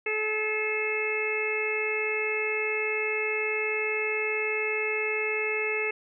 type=harmonic tone with a mistuned harmonic; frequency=430.3 Hz; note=A4; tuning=39 cents flat; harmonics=1 / 2 / 3 / 4 / 5 / 6; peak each=-30 / -41 / -41 / -39 / -30 / -31 dBFS; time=0.06-5.91 s; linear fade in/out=5 ms; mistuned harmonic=6; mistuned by=+23 cents; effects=none